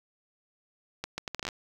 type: accelerating click train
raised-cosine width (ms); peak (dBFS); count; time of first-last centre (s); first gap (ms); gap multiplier
0.2; -16; 10; 1.04-1.488; 140; 0.7
effects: 7-bit